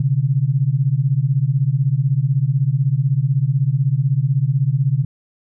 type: beating tone pair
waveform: sine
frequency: 127.9 / 143.9 Hz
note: C3 / D3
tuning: -39 / -35 cents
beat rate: 16 Hz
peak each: -17 dBFS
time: 0-5.05 s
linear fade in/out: 5 ms
effects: none